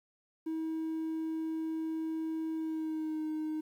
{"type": "tone with pitch glide", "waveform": "triangle", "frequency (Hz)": [320.3, 310.6], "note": ["E4", "D#4"], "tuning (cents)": [-50, -3], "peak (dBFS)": -30, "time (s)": [0.46, 3.61], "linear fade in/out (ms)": 10, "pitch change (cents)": -53, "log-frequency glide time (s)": [2.54, 3.24], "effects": ["tanh soft clip ceiling -27 dBFS", "11-bit"]}